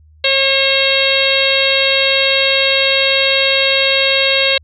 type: harmonic tone with a mistuned harmonic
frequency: 541 Hz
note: C#5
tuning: 42 cents flat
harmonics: 1 / 2 / 3 / 4 / 5 / 6 / 7 / 8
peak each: -17 / -28 / -23 / -19 / -17 / -19 / -18 / -21 dBFS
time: 0.24-4.58 s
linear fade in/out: 5 ms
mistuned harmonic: 2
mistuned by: +22 cents
effects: added 77 Hz sine -43 dBFS peak until 4.63 s